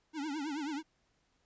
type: tone with vibrato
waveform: square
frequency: 296.5 Hz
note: D4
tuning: 17 cents sharp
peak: -36 dBFS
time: 0.13-0.83 s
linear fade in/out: 50 ms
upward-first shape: triangle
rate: 9.3 Hz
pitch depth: 170 cents each way
effects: pink hiss -75 dBFS RMS until 1.45 s + resampled to 16000 Hz